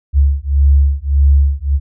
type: beating tone pair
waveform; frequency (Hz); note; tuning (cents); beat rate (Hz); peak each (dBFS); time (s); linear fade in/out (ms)
sine; 69.3 / 71; C#2 / C#2; 0 / +42; 1.7; -11; 0.13-1.8; 50
effects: none